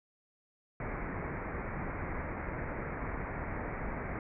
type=low-pass noise; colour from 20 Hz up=pink; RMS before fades=-38 dBFS; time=0.8-4.19 s; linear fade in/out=2 ms; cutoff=2300 Hz; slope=96 dB/octave; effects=none